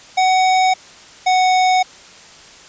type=tone pair in turn; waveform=square; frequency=748 / 741.5 Hz; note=F#5 / F#5; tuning=+19 / +4 cents; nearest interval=unison; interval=15 cents; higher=first; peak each=-12 dBFS; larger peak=neither; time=0.17-0.74 / 1.26-1.83 s; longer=neither; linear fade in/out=10 ms; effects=white hiss -41 dBFS RMS until 2.68 s + resampled to 16000 Hz